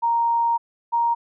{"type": "tone pair in turn", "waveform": "sine", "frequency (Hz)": [932.3, 936.2], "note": ["A#5", "A#5"], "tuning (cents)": [0, 7], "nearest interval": "unison", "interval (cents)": 7, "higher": "second", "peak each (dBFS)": -17, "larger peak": "neither", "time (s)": [[0.02, 0.58], [0.92, 1.15]], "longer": "first", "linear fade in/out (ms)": 20, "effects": []}